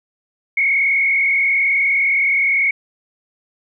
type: tone with frequency modulation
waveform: sine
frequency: 2200 Hz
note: C#7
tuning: 14 cents flat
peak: -13 dBFS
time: 0.57-2.71 s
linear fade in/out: 5 ms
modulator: 40.4 Hz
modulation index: 1.5
effects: none